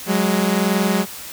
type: tone pair together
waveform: sawtooth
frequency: 186.24 / 207.5 Hz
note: F#3 / G#3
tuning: +12 / -1 cents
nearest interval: major second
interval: 187 cents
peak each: -15 dBFS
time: 0.06-1.06 s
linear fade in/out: 50 ms
effects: white hiss -34 dBFS RMS until 1.32 s